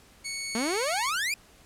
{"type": "tone", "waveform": "15% pulse", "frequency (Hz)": 2218, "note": "C#7", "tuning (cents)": 0, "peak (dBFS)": -26, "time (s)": [0.24, 1.11], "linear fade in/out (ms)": 20}
{"type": "exponential sweep", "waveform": "sawtooth", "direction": "up", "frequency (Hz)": [215.6, 2500], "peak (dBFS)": -23, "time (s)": [0.55, 1.34], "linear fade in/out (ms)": 2}
{"effects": ["pink hiss -56 dBFS RMS until 1.65 s", "low-pass 12000 Hz 12 dB/octave"]}